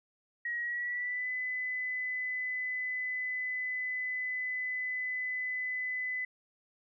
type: tone with pitch glide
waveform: sine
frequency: 1900 to 2008 Hz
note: A#6 to B6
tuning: +33 to +28 cents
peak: -32 dBFS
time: 0.45-6.25 s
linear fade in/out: 5 ms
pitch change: +95 cents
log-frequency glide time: 0.62-1.29 s
effects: none